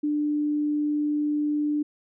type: tone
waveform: sine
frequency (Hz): 296.9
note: D4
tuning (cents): +19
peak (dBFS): -22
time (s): 0.03-1.83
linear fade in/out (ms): 10
effects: none